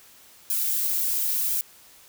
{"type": "noise with flanger", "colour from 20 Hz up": "violet", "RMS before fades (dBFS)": -25, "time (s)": [0.5, 1.61], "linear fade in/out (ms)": 0, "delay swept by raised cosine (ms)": [1.2, 6.8], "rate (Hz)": 0.96, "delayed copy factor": 0.6, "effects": ["white hiss -52 dBFS RMS until 2.08 s"]}